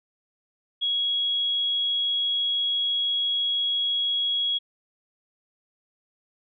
sine tone, 3322 Hz, G#7, in tune, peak -22 dBFS, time 0.81-4.59 s, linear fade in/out 20 ms, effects none

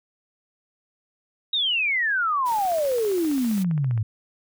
sine exponential sweep, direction down, 3832 to 103.83 Hz, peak -20 dBFS, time 1.53-4.03 s, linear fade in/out 5 ms
white noise, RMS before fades -39 dBFS, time 2.45-3.64 s, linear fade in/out 20 ms
click train, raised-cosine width 0.5 ms, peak -26 dBFS, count 23, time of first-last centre 2.52-3.977 s, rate 15.1 Hz
effects none

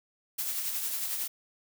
blue noise with tremolo, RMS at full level -31 dBFS, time 0.38-1.28 s, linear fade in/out 10 ms, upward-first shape triangle, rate 11 Hz, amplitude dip 45%, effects none

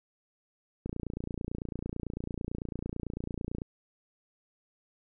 click train, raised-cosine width 3 ms, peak -22 dBFS, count 81, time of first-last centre 0.86-3.619 s, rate 29 Hz, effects none

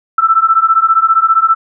sine beating tone pair, 1318.5 / 1333.5 Hz, E6 / E6, 0 / +20 cents, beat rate 15 Hz, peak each -10 dBFS, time 0.18-1.55 s, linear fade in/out 5 ms, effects none

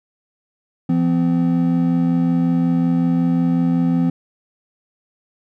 triangle tone pair together, 170.26 / 255.7 Hz, F3 / C4, -44 / -40 cents, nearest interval perfect fifth, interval 704 cents, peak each -15 dBFS, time 0.89-4.1 s, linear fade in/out 5 ms, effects none

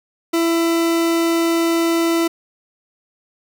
40% pulse tone, 333.5 Hz, E4, 20 cents sharp, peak -14 dBFS, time 0.33-2.28 s, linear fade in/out 10 ms, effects none

